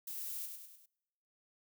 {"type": "noise with echo", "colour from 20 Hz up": "violet", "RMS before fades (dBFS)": -43, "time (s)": [0.07, 0.46], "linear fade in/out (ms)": 5, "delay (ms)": 100, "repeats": 4, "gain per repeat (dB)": -5, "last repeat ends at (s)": 0.86, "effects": ["noise-tail reverb RT60 1.0 s tail -26 dB re dry"]}